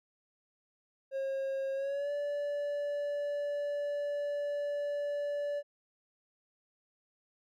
triangle tone with pitch glide, 540 to 578.8 Hz, C#5 to D5, -45 to -25 cents, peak -30 dBFS, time 1.11-5.63 s, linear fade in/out 50 ms, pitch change +120 cents, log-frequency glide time 1.74-2.11 s, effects none

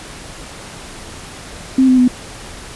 sine tone with pitch steps, 262.4 / 256 / 249.7 Hz, C4 / C4 / B3, +5 / -38 / +19 cents, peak -7 dBFS, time 1.78-2.08 s, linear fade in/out 5 ms, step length 100 ms, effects pink hiss -33 dBFS RMS until 2.75 s + resampled to 24000 Hz

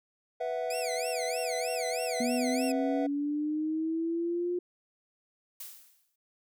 triangle chord, B suspended fourth, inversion none, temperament equal, 493.9 / 659.3 / 740 Hz, B4 / E5 / F#5, 0 / 0 / 0 cents, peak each -32 / -32 / -35 dBFS, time 0.4-3.07 s, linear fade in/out 10 ms
15% pulse tone with vibrato, 2349 Hz, D7, in tune, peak -29 dBFS, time 0.7-2.72 s, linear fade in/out 5 ms, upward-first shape sine, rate 3.2 Hz, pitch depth 270 cents each way
sine linear sweep, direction up, 239.8 to 356.8 Hz, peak -28 dBFS, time 2.2-4.59 s, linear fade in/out 5 ms
blue noise with exponential decay, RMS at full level -40 dBFS, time 5.6-6.16 s, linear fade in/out 5 ms, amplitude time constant 120 ms
effects none

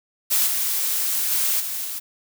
blue noise with level steps, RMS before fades -19 / -23 / -21 / -28 / -30 dBFS, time 0.3-2 s, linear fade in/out 20 ms, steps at 0.46 / 1.3 / 1.59 / 1.84 s, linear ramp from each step 20 ms, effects none

